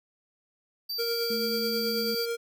square tone, 4652 Hz, D8, 17 cents flat, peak -31 dBFS, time 0.89-2.26 s, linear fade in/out 10 ms
square tone with tremolo, 466.2 Hz, A#4, in tune, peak -28 dBFS, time 0.98-2.37 s, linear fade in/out 20 ms, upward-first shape triangle, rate 9.2 Hz, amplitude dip 40%
sine tone with pitch glide, 220 to 218.7 Hz, A3 to A3, 0 to -10 cents, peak -33 dBFS, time 1.3-2.15 s, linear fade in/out 5 ms, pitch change -10 cents, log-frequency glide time 1.77-1.98 s
effects none

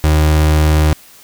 35% pulse tone, 77 Hz, D#2, 17 cents flat, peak -7 dBFS, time 0.04-0.93 s, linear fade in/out 0 ms, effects white hiss -42 dBFS RMS until 1.23 s

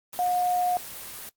sine tone in noise, 719 Hz, F#5, 50 cents flat, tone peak -22 dBFS, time 0.19-0.77 s, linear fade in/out 0 ms, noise white, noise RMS -39 dBFS, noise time 0.13-1.29 s, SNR +14 dB, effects noise-tail reverb RT60 0.1 s tail -21 dB re dry + Opus 24 kbps

